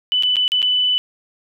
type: tone with dropouts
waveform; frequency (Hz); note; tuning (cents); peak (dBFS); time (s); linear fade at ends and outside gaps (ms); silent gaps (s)
sine; 2992; F#7; +19; -14; 0.12-0.98; 0; 0.225-0.234 / 0.358-0.367 / 0.479-0.519 / 0.619-0.627
effects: none